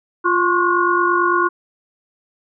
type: tone cluster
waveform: sine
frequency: 349.6 / 1058 / 1107 / 1445 Hz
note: F4 / C6 / C#6 / F#6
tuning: +2 / +19 / -3 / -41 cents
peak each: -19 dBFS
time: 0.24-1.49 s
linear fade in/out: 20 ms
effects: none